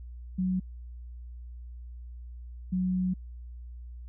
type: tone pair in turn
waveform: sine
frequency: 185 / 183.98 Hz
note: F#3 / F#3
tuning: 0 / -10 cents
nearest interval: unison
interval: 10 cents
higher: first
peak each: -25 dBFS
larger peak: neither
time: 0.38-0.6 / 2.72-3.14 s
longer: second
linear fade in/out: 10 ms
effects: added 60 Hz sine -40 dBFS peak until 4.08 s